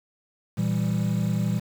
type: chord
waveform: triangle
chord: E diminished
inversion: second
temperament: equal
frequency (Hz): 116.54 / 164.81 / 196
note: Bb2 / E3 / G3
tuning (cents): 0 / 0 / 0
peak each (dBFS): -24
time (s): 0.57-1.6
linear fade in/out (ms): 20
effects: tanh soft clip ceiling -13 dBFS + 7-bit